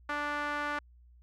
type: tone with band-pass filter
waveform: sawtooth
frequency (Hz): 293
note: D4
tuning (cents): -4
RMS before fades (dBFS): -34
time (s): 0.09-0.79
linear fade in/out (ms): 5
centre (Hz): 1400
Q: 2.1
effects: added 60 Hz sine -55 dBFS peak until 1.22 s